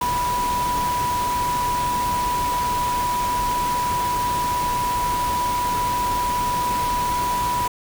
sine tone in noise, 981 Hz, B5, 12 cents flat, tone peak -20 dBFS, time 0.01-7.68 s, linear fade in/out 5 ms, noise pink, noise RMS -29 dBFS, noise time 0.01-7.68 s, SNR +6 dB, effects none

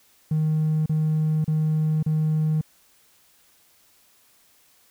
triangle tone bursts, 155.56 Hz, D#3, in tune, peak -16 dBFS, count 4, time 0.31-2.612 s, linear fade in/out 5 ms, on 550 ms, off 34 ms, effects tanh soft clip ceiling -15 dBFS + white hiss -59 dBFS RMS until 4.9 s

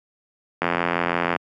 click train, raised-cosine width 0.5 ms, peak -5 dBFS, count 65, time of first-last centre 0.62-1.362 s, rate 86.2 Hz, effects high-pass 150 Hz 12 dB/octave

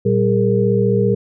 sine tone cluster, 116.1 / 193.9 / 409.3 / 464.4 Hz, A#2 / G3 / G#4 / A#4, -7 / -19 / -25 / -7 cents, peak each -18 dBFS, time 0.05-1.15 s, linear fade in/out 10 ms, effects none

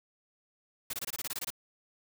white noise bursts, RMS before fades -36 dBFS, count 11, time 0.9-1.504 s, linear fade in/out 5 ms, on 34 ms, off 23 ms, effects none

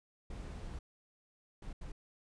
brown noise bursts at uneven times, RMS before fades -44 dBFS, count 3, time 0.3-0.79 / 1.62-1.73 / 1.81-1.92 s, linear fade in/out 5 ms, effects resampled to 22050 Hz

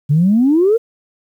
sine exponential sweep, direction up, 138.59 to 477.4 Hz, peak -8 dBFS, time 0.09-0.78 s, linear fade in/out 20 ms, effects tanh soft clip ceiling -4 dBFS + 8-bit

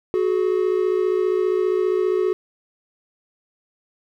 triangle tone pair together, 370 / 425 Hz, F#4 / G#4, 0 / +40 cents, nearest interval major second, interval 240 cents, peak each -17 / -20 dBFS, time 0.14-2.33 s, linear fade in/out 0 ms, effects none

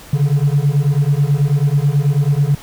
triangle beating tone pair, 138.59 / 147.79 Hz, C#3 / D3, 0 / +11 cents, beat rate 9.2 Hz, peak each -11 dBFS, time 0.13-2.55 s, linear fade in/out 5 ms, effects tanh soft clip ceiling -7 dBFS + pink hiss -38 dBFS RMS until 2.62 s

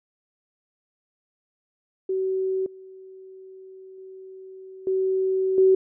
sine tone with level steps, 379 Hz, F#4, 42 cents sharp, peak -22 / -41 / -39 / -20 / -13 dBFS, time 2.09-5.75 s, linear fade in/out 5 ms, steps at 2.66 / 3.98 / 4.87 / 5.58 s, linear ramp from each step 2 ms, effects none

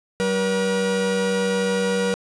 45% pulse tone pair together, 190.78 / 480 Hz, G3 / B4, -47 / -49 cents, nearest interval octave + major third, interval 1598 cents, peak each -24 / -21 dBFS, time 0.2-2.14 s, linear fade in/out 0 ms, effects resampled to 22050 Hz + 8-bit

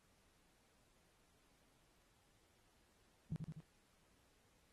sine tone with echo, 158 Hz, D#3, 27 cents sharp, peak -38 dBFS, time 3.32-3.36 s, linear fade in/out 0 ms, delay 81 ms, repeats 3, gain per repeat -4 dB, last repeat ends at 3.603 s, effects pink hiss -75 dBFS RMS until 4.72 s + AAC 32 kbps

